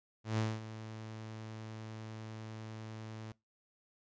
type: tone with ADSR envelope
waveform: sawtooth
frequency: 110 Hz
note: A2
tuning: in tune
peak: -26 dBFS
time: 0.24-3.32 s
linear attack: 140 ms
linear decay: 220 ms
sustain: -14 dB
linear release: 4 ms
effects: noise-tail reverb RT60 0.2 s tail -21 dB re dry + resampled to 16000 Hz